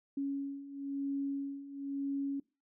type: beating tone pair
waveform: sine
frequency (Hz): 277.2 / 278.2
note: C#4 / C#4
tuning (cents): 0 / +6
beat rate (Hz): 1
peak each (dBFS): -40 / -36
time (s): 0.17-2.4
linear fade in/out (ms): 5
effects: noise-tail reverb RT60 0.3 s tail -23 dB re dry